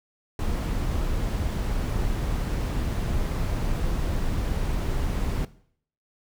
brown noise, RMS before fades -26 dBFS, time 0.39-5.45 s, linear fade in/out 2 ms, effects noise-tail reverb RT60 0.6 s tail -18 dB re dry

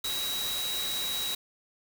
sine tone in noise, 3858 Hz, B7, 41 cents flat, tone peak -31 dBFS, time 0.04-1.35 s, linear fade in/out 5 ms, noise white, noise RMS -35 dBFS, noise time 0.04-1.35 s, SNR +1 dB, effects none

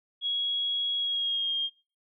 sine tone with pitch glide, 3322 to 3222 Hz, G#7 to G7, 0 to +47 cents, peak -26 dBFS, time 0.21-1.7 s, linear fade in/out 50 ms, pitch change -53 cents, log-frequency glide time 0.97-1.56 s, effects noise-tail reverb RT60 0.4 s tail -25 dB re dry

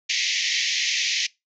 pink band-pass noise, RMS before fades -24 dBFS, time 0.09-1.27 s, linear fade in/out 10 ms, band 1900 to 6600 Hz, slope 96 dB/octave, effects noise-tail reverb RT60 0.2 s tail -22 dB re dry

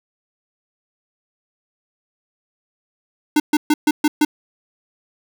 square tone bursts, 300.1 Hz, D4, 38 cents sharp, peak -12 dBFS, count 6, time 3.36-4.25 s, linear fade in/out 5 ms, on 40 ms, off 130 ms, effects none

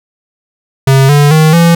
square tone with pitch steps, 134.8 / 145.31 / 156.64 / 168.86 Hz, C#3 / D3 / D#3 / E3, -48 / -18 / +12 / +42 cents, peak -4 dBFS, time 0.87-1.75 s, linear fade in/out 5 ms, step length 220 ms, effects none

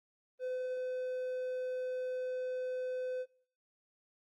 triangle tone, 508 Hz, B4, 49 cents sharp, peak -33 dBFS, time 0.39-3.26 s, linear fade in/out 50 ms, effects noise-tail reverb RT60 0.5 s tail -21 dB re dry + Opus 24 kbps

